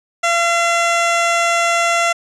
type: tone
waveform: 15% pulse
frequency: 682 Hz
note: F5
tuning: 41 cents flat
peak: -7 dBFS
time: 0.23-2.13 s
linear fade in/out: 10 ms
effects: resampled to 22050 Hz